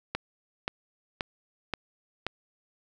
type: click train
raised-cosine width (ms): 0.3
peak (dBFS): -13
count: 5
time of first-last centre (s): 0.15-2.266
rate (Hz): 1.89
effects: none